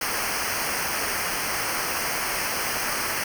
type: noise with comb filter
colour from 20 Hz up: pink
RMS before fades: -27 dBFS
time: 0.01-3.24 s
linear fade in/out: 5 ms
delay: 0.27 ms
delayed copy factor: -0.85
effects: none